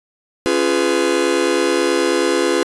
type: chord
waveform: 45% pulse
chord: C# dominant seventh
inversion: none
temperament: just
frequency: 277.2 / 346.5 / 415.8 / 498.9 Hz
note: C#4 / E#4 / G#4 / B4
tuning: 0 / -14 / +2 / +17 cents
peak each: -23 / -18 / -21 / -20 dBFS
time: 0.46-2.63 s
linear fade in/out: 0 ms
effects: resampled to 24000 Hz